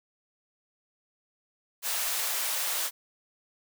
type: high-pass noise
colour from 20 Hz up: white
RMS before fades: -30 dBFS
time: 1.82-2.91 s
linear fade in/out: 50 ms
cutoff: 520 Hz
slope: 24 dB/octave
effects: none